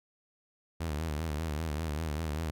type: tone with vibrato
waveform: sawtooth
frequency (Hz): 77.78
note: D#2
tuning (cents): 0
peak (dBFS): -28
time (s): 0.8-2.51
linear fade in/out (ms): 10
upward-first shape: sine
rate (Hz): 5.1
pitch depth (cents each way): 110
effects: none